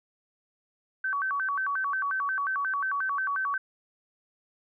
sine tone with vibrato, 1318.5 Hz, E6, in tune, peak -26 dBFS, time 1.04-3.58 s, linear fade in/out 5 ms, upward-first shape square, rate 5.6 Hz, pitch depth 270 cents each way, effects none

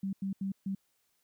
sine tone bursts at uneven times, 194.2 Hz, G3, 16 cents flat, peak -31 dBFS, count 4, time 0.03-0.13 / 0.22-0.33 / 0.41-0.52 / 0.66-0.75 s, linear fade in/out 5 ms, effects white hiss -75 dBFS RMS until 1.23 s

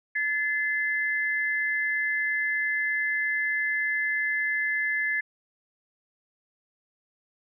sine tone pair together, 1728.4 / 2057 Hz, A6 / C7, -31 / -30 cents, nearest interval minor third, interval 301 cents, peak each -26 / -28 dBFS, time 0.15-5.21 s, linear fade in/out 10 ms, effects none

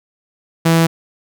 sawtooth tone, 164.81 Hz, E3, in tune, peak -6 dBFS, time 0.65-0.87 s, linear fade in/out 10 ms, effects none

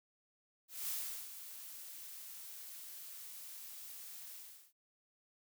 blue noise with ADSR envelope, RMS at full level -39 dBFS, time 0.68-4.73 s, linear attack 210 ms, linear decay 390 ms, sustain -11 dB, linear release 390 ms, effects none

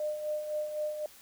sine tone with tremolo, 605 Hz, D#5, 49 cents flat, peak -29 dBFS, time 0-1.06 s, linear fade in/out 2 ms, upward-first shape sine, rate 3.9 Hz, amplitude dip 55%, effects white hiss -55 dBFS RMS until 1.21 s

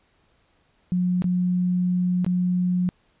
sine tone with dropouts, 180 Hz, F#3, 47 cents flat, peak -19 dBFS, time 0.92-2.89 s, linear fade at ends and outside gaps 0 ms, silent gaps 1.221-1.242 / 2.246-2.264 s, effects pink hiss -64 dBFS RMS until 3.2 s + resampled to 8000 Hz

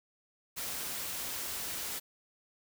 white noise, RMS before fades -38 dBFS, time 0.56-2 s, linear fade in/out 20 ms, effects none

